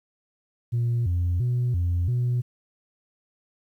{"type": "tone with pitch steps", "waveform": "sine", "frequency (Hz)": [118.7, 87.7, 122.9, 87.3, 122.7], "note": ["A#2", "F2", "B2", "F2", "B2"], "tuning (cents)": [32, 8, -8, 0, -11], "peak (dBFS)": -19, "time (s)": [0.72, 2.42], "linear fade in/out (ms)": 20, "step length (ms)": 340, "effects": ["tanh soft clip ceiling -19 dBFS", "10-bit"]}